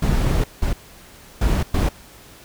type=noise bursts at uneven times; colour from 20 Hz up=brown; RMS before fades=-18 dBFS; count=4; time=0.02-0.44 / 0.62-0.73 / 1.41-1.63 / 1.74-1.89 s; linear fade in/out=5 ms; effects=pink hiss -45 dBFS RMS until 2.44 s